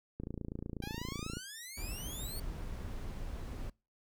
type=click train; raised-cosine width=3 ms; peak=-27 dBFS; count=34; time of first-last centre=0.2-1.37 s; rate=28.2 Hz
type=exponential sweep; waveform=10% pulse; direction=up; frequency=784 to 4528 Hz; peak=-36 dBFS; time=0.82-2.4 s; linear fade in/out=5 ms
type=noise; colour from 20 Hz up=brown; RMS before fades=-41 dBFS; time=1.77-3.7 s; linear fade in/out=5 ms
effects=noise-tail reverb RT60 0.3 s tail -25 dB re dry